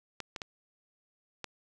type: clicks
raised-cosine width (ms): 0.2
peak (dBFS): -20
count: 4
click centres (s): 0.203 / 0.362 / 0.418 / 1.443
effects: none